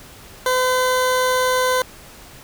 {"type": "tone", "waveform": "20% pulse", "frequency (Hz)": 509, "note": "C5", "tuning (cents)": -48, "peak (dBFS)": -11, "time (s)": [0.46, 1.82], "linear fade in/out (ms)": 2, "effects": ["pink hiss -42 dBFS RMS until 2.43 s"]}